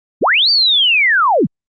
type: linear two-way sweep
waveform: sine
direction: up then down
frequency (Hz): 106.9 to 4699 to 106.9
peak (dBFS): -9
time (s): 0.21-1.47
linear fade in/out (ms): 20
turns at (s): 0.5
effects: Opus 48 kbps